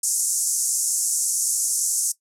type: band-pass noise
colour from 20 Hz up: pink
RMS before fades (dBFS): -23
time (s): 0.03-2.12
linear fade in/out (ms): 5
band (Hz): 6100 to 11000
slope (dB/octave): 48
effects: noise-tail reverb RT60 0.1 s tail -17 dB re dry